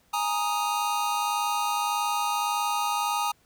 square chord, Ab suspended second, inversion none, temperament equal, 830.6 / 932.3 / 1244.5 Hz, Ab5 / Bb5 / Eb6, 0 / 0 / 0 cents, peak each -30 / -30 / -30 dBFS, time 0.13-3.32 s, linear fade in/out 10 ms, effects pink hiss -64 dBFS RMS until 3.45 s

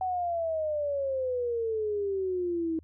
sine exponential sweep, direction down, 754 to 318.7 Hz, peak -27 dBFS, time 0.01-2.79 s, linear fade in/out 2 ms, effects added 81 Hz sine -52 dBFS peak until 2.83 s

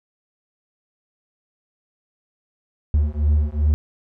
triangle beating tone pair, 73.42 / 76.02 Hz, D2 / D#2, 0 / -40 cents, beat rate 2.6 Hz, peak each -17 dBFS, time 2.94-3.74 s, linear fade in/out 0 ms, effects none

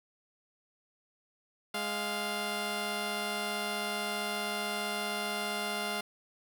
10% pulse tone pair together, 207.7 / 698.5 Hz, G#3 / F5, 0 / 0 cents, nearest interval octave + major sixth, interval 2100 cents, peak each -28 / -26 dBFS, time 1.74-6.01 s, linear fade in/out 5 ms, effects none

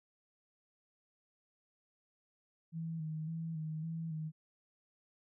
sine tone with vibrato, 160 Hz, D#3, 49 cents sharp, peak -37 dBFS, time 2.72-4.32 s, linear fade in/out 50 ms, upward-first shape square, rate 1.8 Hz, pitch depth 38 cents each way, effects none

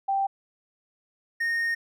sine / triangle tone pair in turn, 784 / 1848.1 Hz, G5 / A#6, 0 / -15 cents, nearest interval octave + minor third, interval 1485 cents, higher second, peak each -22 dBFS, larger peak neither, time 0.08-0.27 / 1.4-1.75 s, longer second, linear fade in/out 10 ms, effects none

